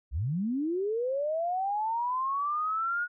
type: linear sweep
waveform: sine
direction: up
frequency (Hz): 54.4 to 1456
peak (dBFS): -27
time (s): 0.11-3.08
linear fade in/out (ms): 50
effects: none